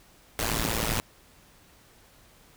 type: noise with amplitude modulation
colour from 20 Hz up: pink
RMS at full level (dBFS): -24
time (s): 0.39-1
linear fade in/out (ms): 0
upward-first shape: sine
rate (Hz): 112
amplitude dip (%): 90
effects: pink hiss -57 dBFS RMS until 2.56 s